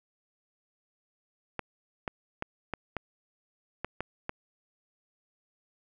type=clicks; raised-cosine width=0.5 ms; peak=-17 dBFS; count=8; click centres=1.593 / 2.078 / 2.424 / 2.737 / 2.967 / 3.846 / 4.006 / 4.294 s; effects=none